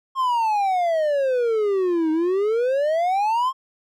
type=exponential two-way sweep; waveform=triangle; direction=down then up; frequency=1078 to 310 to 1078 Hz; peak=-16 dBFS; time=0.15-3.53 s; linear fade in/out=50 ms; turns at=2.11 s; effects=none